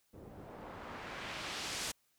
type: noise with low-pass filter sweep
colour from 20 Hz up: white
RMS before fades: -44 dBFS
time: 0.13-1.92 s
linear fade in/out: 10 ms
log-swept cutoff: 320 to 8200 Hz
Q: 0.82
effects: white hiss -75 dBFS RMS until 2.18 s